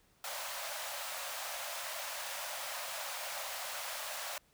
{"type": "high-pass noise", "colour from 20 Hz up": "pink", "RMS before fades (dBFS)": -41, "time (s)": [0.24, 4.38], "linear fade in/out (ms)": 2, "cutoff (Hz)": 540, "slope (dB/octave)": 96, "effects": ["pink hiss -69 dBFS RMS until 4.53 s"]}